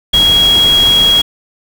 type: tone in noise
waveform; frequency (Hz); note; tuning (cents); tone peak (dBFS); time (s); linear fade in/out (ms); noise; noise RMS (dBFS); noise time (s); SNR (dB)
sine; 3300; G#7; -12; -6; 0.13-1.22; 10; pink; -19; 0.13-1.22; +10
effects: none